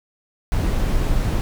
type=noise; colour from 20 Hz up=brown; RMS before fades=-19 dBFS; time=0.52-1.41 s; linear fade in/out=0 ms; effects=none